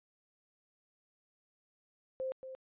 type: tone with echo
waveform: sine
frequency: 523.3 Hz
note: C5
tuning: in tune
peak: -34 dBFS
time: 2.2-2.32 s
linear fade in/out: 0 ms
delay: 230 ms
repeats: 1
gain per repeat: -9 dB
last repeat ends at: 2.55 s
effects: resampled to 8000 Hz